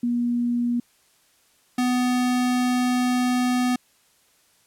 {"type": "tone pair in turn", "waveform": ["sine", "square"], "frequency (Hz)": [240, 249], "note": ["B3", "B3"], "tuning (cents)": [-49, 14], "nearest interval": "minor second", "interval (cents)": 63, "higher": "second", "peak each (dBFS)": [-20, -20], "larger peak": "neither", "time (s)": [[0.03, 0.8], [1.78, 3.76]], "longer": "second", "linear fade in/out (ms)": 5, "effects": ["white hiss -61 dBFS RMS until 4.66 s", "low-pass 12000 Hz 12 dB/octave"]}